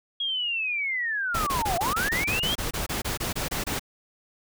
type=linear two-way sweep; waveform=sine; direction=down then up; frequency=3310 to 659.3 to 3310 Hz; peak=-25 dBFS; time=0.2-2.55 s; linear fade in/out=5 ms; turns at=1.77 s
type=noise bursts; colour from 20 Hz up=pink; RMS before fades=-29 dBFS; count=16; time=1.34-3.795 s; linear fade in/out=10 ms; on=130 ms; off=25 ms
effects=none